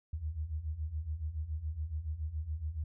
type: beating tone pair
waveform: sine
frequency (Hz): 73.2 / 80.3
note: D2 / E2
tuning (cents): -5 / -45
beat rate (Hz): 7.1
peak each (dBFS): -40 / -36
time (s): 0.13-2.84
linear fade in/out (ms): 5
effects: none